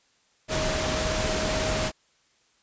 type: tone in noise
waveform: sine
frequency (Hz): 628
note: D#5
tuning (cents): +16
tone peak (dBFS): -30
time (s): 0.48-1.92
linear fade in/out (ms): 50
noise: pink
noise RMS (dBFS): -27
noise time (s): 0.48-1.92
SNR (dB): -6
effects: white hiss -65 dBFS RMS until 2.62 s + resampled to 16000 Hz